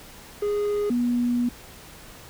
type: tone pair in turn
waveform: triangle / sine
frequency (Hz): 413 / 242.1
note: G#4 / B3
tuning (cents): -10 / -34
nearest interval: major sixth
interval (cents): 924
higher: first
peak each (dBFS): -20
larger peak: neither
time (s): 0.42-0.9 / 0.9-1.49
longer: second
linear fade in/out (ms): 5
effects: pink hiss -45 dBFS RMS until 2.29 s